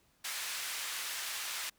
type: band-pass noise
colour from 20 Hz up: pink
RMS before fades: -39 dBFS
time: 0.24-1.7 s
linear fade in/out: 10 ms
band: 1600 to 14000 Hz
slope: 12 dB/octave
effects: pink hiss -70 dBFS RMS until 1.78 s

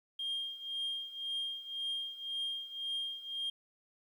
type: tone with tremolo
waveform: sine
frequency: 3215 Hz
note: G7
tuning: 43 cents sharp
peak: -31 dBFS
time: 0.19-3.5 s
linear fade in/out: 5 ms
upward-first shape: triangle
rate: 1.9 Hz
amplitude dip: 85%
effects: tanh soft clip ceiling -31 dBFS + 11-bit

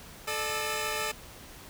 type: tone cluster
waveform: 10% pulse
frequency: 435.5 / 599 / 1313 / 2469 Hz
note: A4 / D5 / E6 / D#7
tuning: -18 / +34 / -7 / -14 cents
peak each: -25 / -26 / -32 / -30 dBFS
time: 0.27-1.12 s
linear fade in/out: 10 ms
effects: pink hiss -48 dBFS RMS until 1.69 s

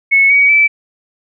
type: tone with pitch steps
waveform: sine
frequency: 2200 / 2257 / 2315 Hz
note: C#7 / C#7 / D7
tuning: -14 / +31 / -25 cents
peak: -6 dBFS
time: 0.11-0.68 s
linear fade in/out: 20 ms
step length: 190 ms
effects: none

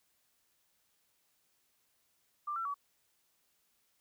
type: tone with pitch steps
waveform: sine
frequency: 1185 / 1347 / 1138 Hz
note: D6 / E6 / C#6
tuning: +15 / +37 / +45 cents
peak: -34 dBFS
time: 2.47-2.743 s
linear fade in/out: 10 ms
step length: 91 ms
effects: white hiss -75 dBFS RMS until 4 s

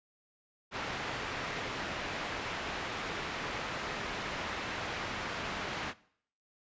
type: low-pass noise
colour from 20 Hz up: white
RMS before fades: -38 dBFS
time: 0.71-5.94 s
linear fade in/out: 50 ms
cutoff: 2200 Hz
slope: 12 dB/octave
effects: noise-tail reverb RT60 0.6 s tail -20 dB re dry + resampled to 16000 Hz

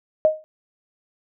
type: tone with exponential decay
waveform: sine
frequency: 623 Hz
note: D#5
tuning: 2 cents sharp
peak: -9 dBFS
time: 0.25-0.44 s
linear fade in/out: 0 ms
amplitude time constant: 40 ms
effects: none

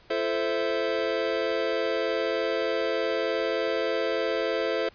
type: chord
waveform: square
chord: F major seventh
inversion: none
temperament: equal with one note detuned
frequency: 340.9 / 440 / 523.3 / 659.3 Hz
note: F4 / A4 / C5 / E5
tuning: -42 / 0 / 0 / 0 cents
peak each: -34 / -30 / -30 / -32 dBFS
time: 0.1-4.89 s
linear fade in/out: 5 ms
effects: pink hiss -56 dBFS RMS until 4.94 s + resampled to 11025 Hz

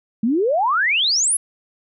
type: exponential sweep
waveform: sine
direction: up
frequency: 209.7 to 11175 Hz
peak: -15 dBFS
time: 0.23-1.37 s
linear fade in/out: 5 ms
effects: none

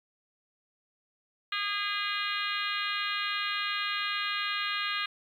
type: harmonic tone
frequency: 408.7 Hz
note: G#4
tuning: 28 cents flat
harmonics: 3 / 4 / 5 / 6 / 7 / 8 / 9 / 10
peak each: -35 / -36 / -37 / -38 / -38 / -39 / -40 / -40 dBFS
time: 1.52-5.06 s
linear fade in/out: 5 ms
effects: 10-bit

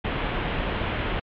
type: low-pass noise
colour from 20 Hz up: pink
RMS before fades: -27 dBFS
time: 0.04-1.2 s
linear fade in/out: 10 ms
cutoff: 3300 Hz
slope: 48 dB/octave
effects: MP3 64 kbps

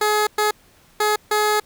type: tone bursts at uneven times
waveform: 15% pulse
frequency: 423 Hz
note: G#4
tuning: 32 cents sharp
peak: -10 dBFS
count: 4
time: 0.01-0.27 / 0.38-0.51 / 1-1.16 / 1.31-1.6 s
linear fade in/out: 5 ms
effects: pink hiss -54 dBFS RMS until 1.65 s

